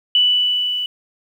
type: tone with level ramp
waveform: sine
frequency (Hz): 2969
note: F#7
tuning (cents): +5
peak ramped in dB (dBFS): -10 to -20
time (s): 0.15-0.86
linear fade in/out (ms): 2
effects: 8-bit